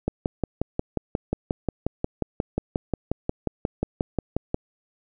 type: click train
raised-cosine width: 2 ms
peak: -10 dBFS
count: 26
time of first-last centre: 0.08-4.544 s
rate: 5.6 Hz
effects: none